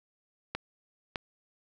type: clicks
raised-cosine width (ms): 0.3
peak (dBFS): -16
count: 2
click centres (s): 0.55 / 1.158
effects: none